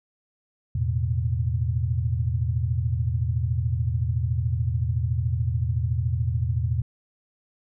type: chord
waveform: sine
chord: E suspended fourth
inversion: none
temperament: just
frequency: 82.41 / 109.88 / 123.61 Hz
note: E2 / A2 / B2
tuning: 0 / -2 / +2 cents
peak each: -26 dBFS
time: 0.75-6.82 s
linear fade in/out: 5 ms
effects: none